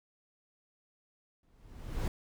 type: noise with exponential growth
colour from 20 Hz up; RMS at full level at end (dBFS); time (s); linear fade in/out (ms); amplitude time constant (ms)
brown; -29; 1.43-2.08; 2; 140
effects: none